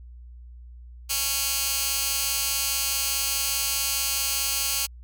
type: tone with high-pass filter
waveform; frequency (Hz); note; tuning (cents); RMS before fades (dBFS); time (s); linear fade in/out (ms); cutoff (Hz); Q
15% pulse; 275.2; C#4; -12; -26; 1.09-4.87; 20; 4400; 0.57
effects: added 60 Hz sine -41 dBFS peak until 5.03 s